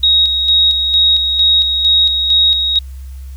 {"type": "tone with tremolo", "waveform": "sine", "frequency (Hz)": 3777, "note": "A#7", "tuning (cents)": 22, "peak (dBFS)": -7, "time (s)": [0.03, 2.79], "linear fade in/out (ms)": 5, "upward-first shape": "square", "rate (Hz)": 2.2, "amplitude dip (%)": 45, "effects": ["added 66 Hz sine -26 dBFS peak until 3.36 s", "white hiss -49 dBFS RMS until 3.36 s"]}